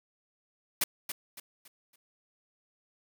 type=noise with echo; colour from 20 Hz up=white; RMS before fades=-27 dBFS; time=0.81-0.84 s; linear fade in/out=5 ms; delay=280 ms; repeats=4; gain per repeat=-9 dB; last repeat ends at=1.96 s; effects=none